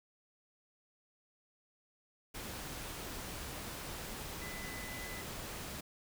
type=tone in noise; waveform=sine; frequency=2006 Hz; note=B6; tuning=26 cents sharp; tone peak=-47 dBFS; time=4.41-5.22 s; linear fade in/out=10 ms; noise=pink; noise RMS=-44 dBFS; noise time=2.34-5.81 s; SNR=-6 dB; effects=none